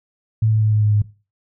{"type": "tone with pitch steps", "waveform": "sine", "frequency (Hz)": [110, 108.86, 107.74, 106.62, 105.52, 104.43], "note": ["A2", "A2", "A2", "G#2", "G#2", "G#2"], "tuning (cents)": [0, -18, -36, 46, 28, 10], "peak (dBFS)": -13, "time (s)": [0.42, 1.02], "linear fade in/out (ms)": 5, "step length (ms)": 100, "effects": ["noise-tail reverb RT60 0.3 s tail -17 dB re dry"]}